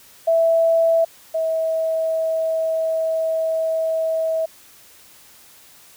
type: tone pair in turn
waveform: sine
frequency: 659.3 / 645.7 Hz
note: E5 / E5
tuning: 0 / -36 cents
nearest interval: unison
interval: 36 cents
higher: first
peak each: -13 / -18 dBFS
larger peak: first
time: 0.27-1.05 / 1.34-4.46 s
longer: second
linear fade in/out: 10 ms
effects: white hiss -48 dBFS RMS until 5.96 s